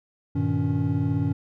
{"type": "tone cluster", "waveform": "triangle", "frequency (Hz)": [98.8, 118.4, 154.9, 281.1], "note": ["G2", "A#2", "D#3", "C#4"], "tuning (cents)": [14, 27, -7, 24], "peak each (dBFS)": -25, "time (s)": [0.35, 1.33], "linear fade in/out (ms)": 10, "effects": []}